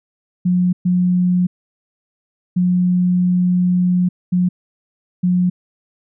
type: tone bursts at uneven times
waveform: sine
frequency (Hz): 179.8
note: F#3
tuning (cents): -49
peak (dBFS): -12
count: 5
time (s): 0.45-0.73 / 0.85-1.47 / 2.56-4.09 / 4.32-4.49 / 5.23-5.5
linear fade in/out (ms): 10
effects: none